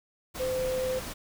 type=tone in noise; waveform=sine; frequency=514 Hz; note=C5; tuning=31 cents flat; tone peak=-27 dBFS; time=0.39-1 s; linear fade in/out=20 ms; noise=pink; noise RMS=-38 dBFS; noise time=0.34-1.14 s; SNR=+8 dB; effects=none